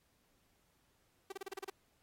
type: tone bursts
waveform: sawtooth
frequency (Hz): 387.9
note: G4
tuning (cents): -18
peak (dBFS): -37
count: 8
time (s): 1.3-1.7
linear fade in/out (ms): 5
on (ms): 22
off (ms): 32
effects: pink hiss -75 dBFS RMS until 2.02 s + AAC 48 kbps